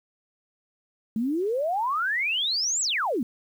sine exponential two-way sweep, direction up then down, 211.8 to 7902 to 211.8 Hz, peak -23 dBFS, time 1.16-3.23 s, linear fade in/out 2 ms, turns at 2.81 s, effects 9-bit

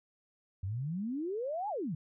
sine exponential two-way sweep, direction up then down, 89.3 to 870 to 138.8 Hz, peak -33 dBFS, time 0.63-1.95 s, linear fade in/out 5 ms, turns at 1.69 s, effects none

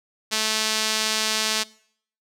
sawtooth tone with band-pass filter, 217.8 Hz, A3, 17 cents flat, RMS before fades -24 dBFS, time 0.31-1.64 s, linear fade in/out 20 ms, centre 5100 Hz, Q 1.1, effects noise-tail reverb RT60 0.6 s tail -21 dB re dry

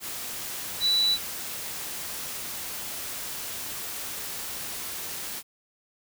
sine tone in noise, 3951 Hz, B7, in tune, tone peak -20 dBFS, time 0.8-1.18 s, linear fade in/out 50 ms, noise white, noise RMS -35 dBFS, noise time 0-5.43 s, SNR +12 dB, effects none

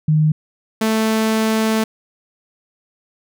sine / sawtooth tone pair in turn, 154.3 / 220.3 Hz, D#3 / A3, -14 / +2 cents, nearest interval tritone, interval 616 cents, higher second, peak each -11 dBFS, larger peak neither, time 0.08-0.32 / 0.81-1.84 s, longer second, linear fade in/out 5 ms, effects none

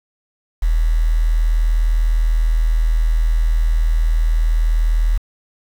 sine tone with quantisation, 40.15 Hz, E1, 45 cents flat, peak -12 dBFS, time 0.62-5.18 s, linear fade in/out 10 ms, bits 6, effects none

